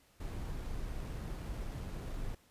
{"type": "noise with sample-and-hold", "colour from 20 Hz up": "brown", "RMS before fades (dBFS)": -40, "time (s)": [0.2, 2.35], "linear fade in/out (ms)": 5, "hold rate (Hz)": 11025, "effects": ["pink hiss -67 dBFS RMS until 2.5 s", "resampled to 32000 Hz"]}